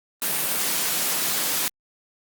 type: high-pass noise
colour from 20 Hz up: white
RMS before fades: -24 dBFS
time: 0.22-1.68 s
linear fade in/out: 0 ms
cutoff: 130 Hz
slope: 96 dB/octave
effects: Opus 32 kbps